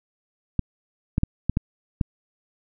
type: clicks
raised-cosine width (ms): 5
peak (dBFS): -8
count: 6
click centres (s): 0.593 / 1.181 / 1.234 / 1.496 / 1.571 / 2.012
effects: none